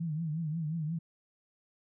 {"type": "tone with vibrato", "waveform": "sine", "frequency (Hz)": 159.1, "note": "D#3", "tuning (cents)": 39, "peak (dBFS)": -31, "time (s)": [0, 0.99], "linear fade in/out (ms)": 10, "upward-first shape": "triangle", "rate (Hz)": 5.6, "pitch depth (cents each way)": 130, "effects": []}